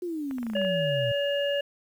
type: exponential sweep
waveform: sine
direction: down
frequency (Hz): 365.3 to 116.54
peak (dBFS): -29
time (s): 0.02-1.12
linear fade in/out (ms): 5
type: clicks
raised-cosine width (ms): 0.5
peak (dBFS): -27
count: 9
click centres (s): 0.311 / 0.384 / 0.43 / 0.467 / 0.5 / 0.535 / 0.567 / 0.616 / 0.649
type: harmonic tone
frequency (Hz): 568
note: C#5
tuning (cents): +42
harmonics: 1 / 3 / 5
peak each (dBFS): -25 / -35 / -32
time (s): 0.55-1.61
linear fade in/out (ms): 5
effects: 9-bit